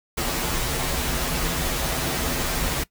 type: noise with comb filter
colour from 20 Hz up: pink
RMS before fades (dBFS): -25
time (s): 0.17-2.84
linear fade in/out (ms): 10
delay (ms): 9.9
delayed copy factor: -0.85
effects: noise-tail reverb RT60 0.1 s tail -19 dB re dry